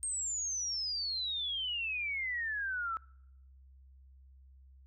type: exponential sweep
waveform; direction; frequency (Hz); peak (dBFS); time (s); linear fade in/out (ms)
sine; down; 8580 to 1300; -33; 0.03-2.97; 0
effects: noise-tail reverb RT60 0.8 s tail -26 dB re dry + added 66 Hz sine -55 dBFS peak until 4.86 s